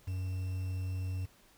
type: tone with quantisation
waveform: triangle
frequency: 92.8 Hz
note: F#2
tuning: 6 cents sharp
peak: -31 dBFS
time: 0.07-1.26 s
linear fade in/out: 10 ms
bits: 9
effects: pink hiss -63 dBFS RMS until 1.57 s